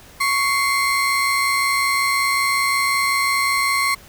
35% pulse tone pair together, 1108.7 / 2092 Hz, C#6 / C7, 0 / -1 cents, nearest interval major seventh, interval 1099 cents, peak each -18 dBFS, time 0.2-3.95 s, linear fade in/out 10 ms, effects pink hiss -45 dBFS RMS until 4.08 s

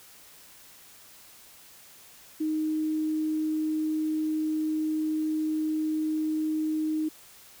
sine tone, 311.1 Hz, D#4, in tune, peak -25 dBFS, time 2.4-7.09 s, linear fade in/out 10 ms, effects white hiss -52 dBFS RMS until 7.6 s

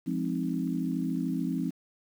sine chord, F minor seventh, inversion none, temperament equal, 174.61 / 207.7 / 261.6 / 311.1 Hz, F3 / Ab3 / C4 / Eb4, 0 / 0 / 0 / 0 cents, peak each -32 / -36 / -31 / -35 dBFS, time 0.06-1.71 s, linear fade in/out 20 ms, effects 9-bit

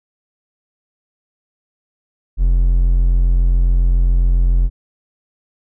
triangle tone, 43.65 Hz, F1, in tune, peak -8 dBFS, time 2.37-4.7 s, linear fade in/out 50 ms, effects none

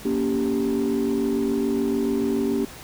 sine chord, G diminished, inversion first, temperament just, 235.2 / 282.2 / 392 Hz, Bb3 / Db4 / G4, +16 / +31 / 0 cents, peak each -23 dBFS, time 0.05-2.65 s, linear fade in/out 5 ms, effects tanh soft clip ceiling -16 dBFS + pink hiss -41 dBFS RMS until 2.83 s

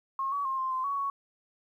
sine tone with pitch steps, 1078 / 1133 / 1065 / 1050 / 1038 / 1121 / 1113 Hz, C#6 / C#6 / C6 / C6 / C6 / C#6 / C#6, -49 / +37 / +30 / +6 / -14 / +19 / +7 cents, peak -28 dBFS, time 0.19-1.1 s, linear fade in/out 2 ms, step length 130 ms, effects 11-bit

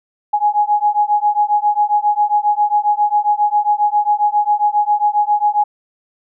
sine beating tone pair, 830 / 837.4 Hz, G#5 / G#5, -1 / +14 cents, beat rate 7.4 Hz, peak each -15 dBFS, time 0.33-5.64 s, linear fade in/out 10 ms, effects none

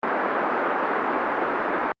white band-pass noise, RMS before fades -24 dBFS, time 0.03-1.92 s, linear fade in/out 2 ms, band 250 to 1500 Hz, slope 24 dB/octave, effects Opus 32 kbps

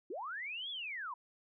sine linear two-way sweep, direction up then down, 299.8 to 3468 to 936 Hz, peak -39 dBFS, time 0.1-1.14 s, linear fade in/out 5 ms, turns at 0.7 s, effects none

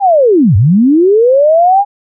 sine linear two-way sweep, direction down then up, 823 to 88.1 to 823 Hz, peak -4 dBFS, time 0-1.85 s, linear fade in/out 50 ms, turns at 0.56 s, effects none

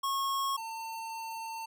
square tone pair in turn, 1093 / 901.3 Hz, C#6 / A5, -25 / +41 cents, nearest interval minor third, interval 334 cents, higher first, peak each -30 / -38 dBFS, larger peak first, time 0.03-0.57 / 0.57-1.66 s, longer second, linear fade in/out 10 ms, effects none

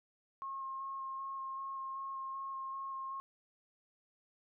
sine tone with vibrato, 1076 Hz, C6, 48 cents sharp, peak -39 dBFS, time 0.42-3.2 s, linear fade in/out 0 ms, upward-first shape square, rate 2.6 Hz, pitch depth 10 cents each way, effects none

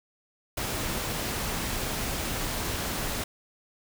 pink noise, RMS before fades -31 dBFS, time 0.57-3.24 s, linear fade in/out 5 ms, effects none

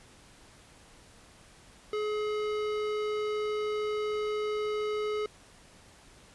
sine tone with hard clipping, 423.5 Hz, G#4, 34 cents sharp, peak -31 dBFS, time 1.93-5.26 s, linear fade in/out 2 ms, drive 16 dB, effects pink hiss -56 dBFS RMS until 6.34 s + resampled to 24000 Hz

